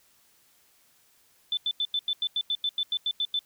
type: tone bursts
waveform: sine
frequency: 3520 Hz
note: A7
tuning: in tune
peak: -24 dBFS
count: 14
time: 1.52-3.391 s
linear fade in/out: 2 ms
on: 51 ms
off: 89 ms
effects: white hiss -63 dBFS RMS until 3.45 s